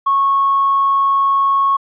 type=tone with tanh clipping; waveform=triangle; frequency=1100 Hz; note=C#6; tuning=14 cents flat; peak=-11 dBFS; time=0.06-1.77 s; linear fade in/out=10 ms; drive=4 dB; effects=resampled to 8000 Hz